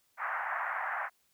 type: band-pass noise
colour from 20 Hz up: white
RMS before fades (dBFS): -35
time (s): 0.17-1.1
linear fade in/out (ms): 50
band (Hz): 680 to 1900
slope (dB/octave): 48
effects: white hiss -72 dBFS RMS until 1.33 s